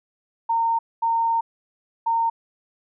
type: tone bursts at uneven times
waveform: sine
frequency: 917 Hz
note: A#5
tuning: 29 cents flat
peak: -18 dBFS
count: 3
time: 0.49-0.79 / 1.02-1.41 / 2.06-2.3 s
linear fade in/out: 10 ms
effects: none